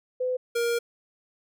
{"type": "tone pair in turn", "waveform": ["sine", "square"], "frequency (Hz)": [506, 470.5], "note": ["B4", "A#4"], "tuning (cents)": [42, 16], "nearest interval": "minor second", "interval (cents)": 126, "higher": "first", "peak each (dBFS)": -24, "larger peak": "neither", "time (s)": [[0.2, 0.37], [0.55, 0.79]], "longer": "second", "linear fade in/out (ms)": 10, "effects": []}